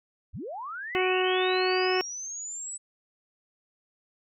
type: linear sweep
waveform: sine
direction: up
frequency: 36.58 to 8000 Hz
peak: -34 dBFS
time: 0.33-2.78 s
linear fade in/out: 20 ms
type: harmonic tone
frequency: 370 Hz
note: F#4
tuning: in tune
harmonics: 1 / 2 / 3 / 4 / 5 / 6 / 7 / 8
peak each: -25 / -31 / -34 / -36 / -35 / -38 / -33 / -36 dBFS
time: 0.95-2.01 s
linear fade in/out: 0 ms
effects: none